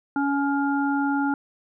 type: harmonic tone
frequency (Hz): 280.9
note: C#4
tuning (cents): +23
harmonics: 1 / 3 / 5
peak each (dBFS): -22 / -27 / -29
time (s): 0.16-1.34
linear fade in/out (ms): 2
effects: none